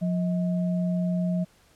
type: tone pair together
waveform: sine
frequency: 177.63 / 633 Hz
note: F3 / D#5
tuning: +30 / +30 cents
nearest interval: octave + minor seventh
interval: 2200 cents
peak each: -23 / -34 dBFS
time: 0.01-1.45 s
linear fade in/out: 20 ms
effects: pink hiss -60 dBFS RMS until 1.75 s + low-pass 12000 Hz 12 dB/octave